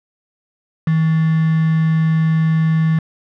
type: tone with quantisation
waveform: sine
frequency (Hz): 160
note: D#3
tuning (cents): +49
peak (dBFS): -12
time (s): 0.87-2.99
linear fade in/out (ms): 5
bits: 4
effects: low-pass 2000 Hz 12 dB/octave